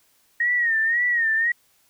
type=tone with vibrato; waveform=sine; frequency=1864.7 Hz; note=A#6; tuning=in tune; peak=-18 dBFS; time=0.4-1.52 s; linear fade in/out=5 ms; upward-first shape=sine; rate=1.9 Hz; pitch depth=89 cents each way; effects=white hiss -62 dBFS RMS until 1.89 s